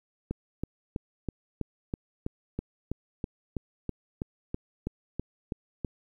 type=click train; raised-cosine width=3 ms; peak=-18 dBFS; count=18; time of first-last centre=0.31-5.847 s; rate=3.07 Hz; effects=10-bit